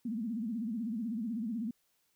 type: tone with vibrato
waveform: sine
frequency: 225.6 Hz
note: A3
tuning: 44 cents sharp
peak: -33 dBFS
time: 0.05-1.71 s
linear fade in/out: 5 ms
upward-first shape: sine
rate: 16 Hz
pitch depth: 160 cents each way
effects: white hiss -75 dBFS RMS until 2.15 s